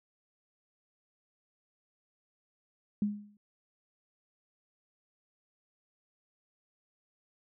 sine tone with exponential decay, 206.7 Hz, G#3, 8 cents flat, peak -24 dBFS, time 3.02-3.37 s, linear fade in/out 2 ms, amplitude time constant 76 ms, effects none

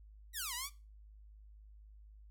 5% pulse exponential two-way sweep, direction down then up, 2000 to 938 to 1198 Hz, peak -27 dBFS, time 0.33-0.7 s, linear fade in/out 50 ms, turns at 0.54 s, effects noise-tail reverb RT60 0.3 s tail -18 dB re dry + added 52 Hz sine -54 dBFS peak until 2.3 s

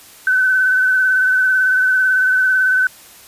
sine tone with vibrato, 1517 Hz, F#6, 43 cents sharp, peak -11 dBFS, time 0.27-2.87 s, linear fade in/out 2 ms, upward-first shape sine, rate 18 Hz, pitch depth 26 cents each way, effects white hiss -42 dBFS RMS until 3.27 s + resampled to 32000 Hz

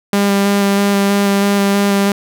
sawtooth tone with vibrato, 200 Hz, G3, 35 cents sharp, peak -7 dBFS, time 0.13-2.12 s, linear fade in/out 2 ms, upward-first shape square, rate 3.1 Hz, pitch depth 10 cents each way, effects none

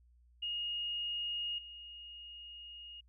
sine tone with level steps, 2860 Hz, F7, 41 cents sharp, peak -35 / -47 dBFS, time 0.42-3.01 s, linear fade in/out 10 ms, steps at 1.58 s, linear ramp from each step 5 ms, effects added 60 Hz sine -62 dBFS peak until 3.08 s

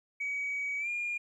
sine tone with pitch glide, 2266 to 2415 Hz, C#7 to D7, +37 to +48 cents, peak -30 dBFS, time 0.2-1.18 s, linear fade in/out 10 ms, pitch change +111 cents, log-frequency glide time 0.78-0.89 s, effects tanh soft clip ceiling -28 dBFS + 12-bit

